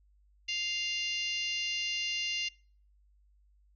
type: harmonic tone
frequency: 698.5 Hz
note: F5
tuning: in tune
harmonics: 3 / 4 / 5 / 6 / 7 / 8 / 9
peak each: -40 / -33 / -46 / -42 / -41 / -47 / -46 dBFS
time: 0.48-2.49 s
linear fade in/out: 10 ms
effects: noise-tail reverb RT60 0.5 s tail -26 dB re dry + added 50 Hz sine -62 dBFS peak until 3.75 s